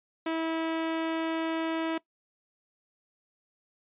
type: tone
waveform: sawtooth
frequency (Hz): 324.8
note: E4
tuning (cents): -26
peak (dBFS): -24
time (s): 0.26-1.98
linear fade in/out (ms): 5
effects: noise-tail reverb RT60 0.1 s tail -20 dB re dry + resampled to 8000 Hz